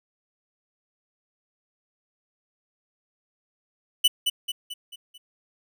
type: tone with echo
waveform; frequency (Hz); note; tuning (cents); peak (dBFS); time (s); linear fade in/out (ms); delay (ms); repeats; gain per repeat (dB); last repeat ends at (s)
45% pulse; 2974; F#7; +8; -14; 4.04-4.08; 10; 220; 5; -6; 5.18
effects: none